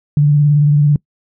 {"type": "tone with vibrato", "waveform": "sine", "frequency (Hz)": 146.83, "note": "D3", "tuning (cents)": 0, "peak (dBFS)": -7, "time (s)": [0.17, 0.96], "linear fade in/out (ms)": 2, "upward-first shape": "sine", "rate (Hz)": 18, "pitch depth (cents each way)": 34, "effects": ["noise-tail reverb RT60 0.1 s tail -24 dB re dry"]}